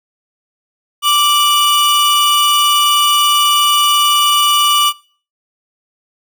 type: tone pair together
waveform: 45% pulse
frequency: 1174.7 / 2946 Hz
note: D6 / F#7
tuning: 0 / -8 cents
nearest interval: octave + major third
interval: 1592 cents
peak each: -12 dBFS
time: 1.02-4.93 s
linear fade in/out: 50 ms
effects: noise-tail reverb RT60 0.4 s tail -20 dB re dry